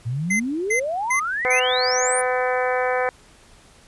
sine exponential sweep, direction up, 110 to 9980 Hz, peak -22 dBFS, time 0.05-2.22 s, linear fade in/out 20 ms
square tone bursts, 2064 Hz, C7, 24 cents flat, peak -19 dBFS, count 4, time 0.3-1.6 s, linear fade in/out 10 ms, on 100 ms, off 300 ms
harmonic tone, 252.6 Hz, B3, 39 cents sharp, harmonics 2 / 3 / 4 / 5 / 6 / 7 / 8 / 9, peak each -22 / -25 / -30 / -31 / -30 / -29 / -34 / -33 dBFS, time 1.45-3.09 s, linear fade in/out 0 ms
effects pink hiss -51 dBFS RMS until 3.87 s + resampled to 24000 Hz

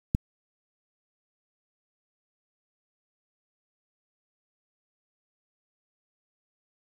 click, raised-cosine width 5 ms, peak -10 dBFS, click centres 0.149 s, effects 7-bit

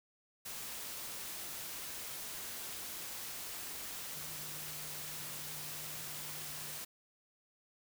sine tone in noise, 151.5 Hz, D#3, 46 cents flat, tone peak -55 dBFS, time 4.15-6.79 s, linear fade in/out 10 ms, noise white, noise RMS -44 dBFS, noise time 0.45-6.85 s, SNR -14 dB, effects none

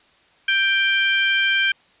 harmonic tone, 786 Hz, G5, 4 cents sharp, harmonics 2 / 3 / 4, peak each -19 / -21 / -22 dBFS, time 0.48-1.72 s, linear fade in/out 5 ms, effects white hiss -56 dBFS RMS until 2 s + resampled to 8000 Hz

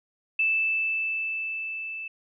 sine tone with level ramp, 2637 Hz, E7, in tune, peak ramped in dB -20 to -33 dBFS, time 0.39-2.08 s, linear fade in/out 5 ms, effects none

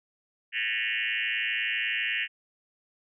sine tone with frequency modulation, 2318 Hz, D7, 23 cents flat, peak -26 dBFS, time 0.52-2.28 s, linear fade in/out 50 ms, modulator 112 Hz, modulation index 5.5, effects none

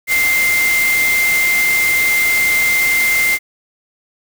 sine tone in noise, 2093 Hz, C7, in tune, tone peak -12 dBFS, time 0.07-3.39 s, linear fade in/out 50 ms, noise white, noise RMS -21 dBFS, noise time 0.07-3.39 s, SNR +6 dB, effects none

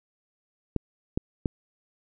clicks, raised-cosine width 3 ms, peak -12 dBFS, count 3, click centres 0.763 / 1.175 / 1.458 s, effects none

